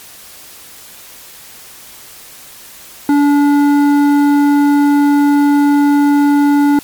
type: tone with hard clipping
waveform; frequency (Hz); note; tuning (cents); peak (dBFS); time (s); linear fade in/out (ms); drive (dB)
sine; 287.8; D4; -35; -9; 3.09-6.79; 2; 10
effects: white hiss -36 dBFS RMS until 6.83 s + MP3 96 kbps